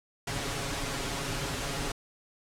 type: noise with comb filter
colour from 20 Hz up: pink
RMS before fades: -33 dBFS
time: 0.27-1.92 s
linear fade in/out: 5 ms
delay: 7.2 ms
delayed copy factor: +0.6
effects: low-pass 9000 Hz 12 dB/octave